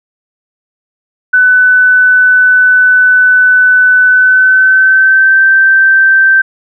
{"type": "tone with pitch glide", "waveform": "sine", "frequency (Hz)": [1500, 1558.3], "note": ["F#6", "G6"], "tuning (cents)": [23, -11], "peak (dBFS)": -3, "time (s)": [1.33, 6.42], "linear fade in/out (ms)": 10, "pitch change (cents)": 66, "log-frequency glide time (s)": [4.04, 5.44], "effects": []}